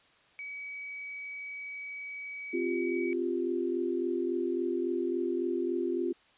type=tone; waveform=sine; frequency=2273 Hz; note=C#7; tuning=43 cents sharp; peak=-38 dBFS; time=0.39-3.13 s; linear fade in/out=0 ms
type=chord; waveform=sine; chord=C suspended fourth; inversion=none; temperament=just; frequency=261.6 / 348.8 / 392.4 Hz; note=C4 / F4 / G4; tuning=0 / -2 / +2 cents; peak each=-35 / -30 / -35 dBFS; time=2.53-6.13 s; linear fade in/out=10 ms
effects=white hiss -63 dBFS RMS until 6.37 s + resampled to 8000 Hz